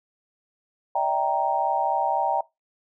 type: chord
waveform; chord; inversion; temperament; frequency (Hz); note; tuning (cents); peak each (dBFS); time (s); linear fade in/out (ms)
sine; E half-diminished seventh; third; equal with one note detuned; 587.3 / 651.3 / 784 / 932.3; D5 / E5 / G5 / Bb5; 0 / -21 / 0 / 0; -30 / -29 / -24 / -25; 0.95-2.41; 5
effects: noise-tail reverb RT60 0.2 s tail -21 dB re dry